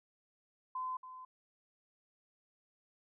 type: tone with echo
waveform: sine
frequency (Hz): 1024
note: C6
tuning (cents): -38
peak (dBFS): -36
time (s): 0.75-0.97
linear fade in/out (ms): 5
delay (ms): 280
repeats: 1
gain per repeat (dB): -11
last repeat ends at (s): 1.25
effects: none